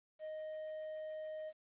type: tone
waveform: triangle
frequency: 622.3 Hz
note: D#5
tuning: in tune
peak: -40 dBFS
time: 0.19-1.53 s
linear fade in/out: 50 ms
effects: resampled to 8000 Hz + 12-bit